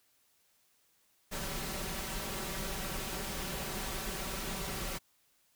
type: noise with comb filter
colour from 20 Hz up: pink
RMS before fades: -38 dBFS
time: 1.31-4.99 s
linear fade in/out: 20 ms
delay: 5.2 ms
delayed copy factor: +0.6
effects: white hiss -71 dBFS RMS until 5.55 s